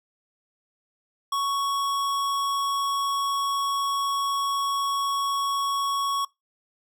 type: tone with hard clipping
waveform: sine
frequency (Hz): 1112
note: C#6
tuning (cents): +5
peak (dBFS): -25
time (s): 1.32-6.25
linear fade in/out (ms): 5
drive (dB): 17
effects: noise-tail reverb RT60 0.2 s tail -24 dB re dry